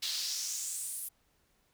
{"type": "noise with high-pass filter sweep", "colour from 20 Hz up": "brown", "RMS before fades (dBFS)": -37, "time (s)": [0.02, 1.09], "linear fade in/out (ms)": 10, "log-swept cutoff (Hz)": [3900, 11000], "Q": 3.3, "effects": ["pink hiss -72 dBFS RMS until 1.73 s"]}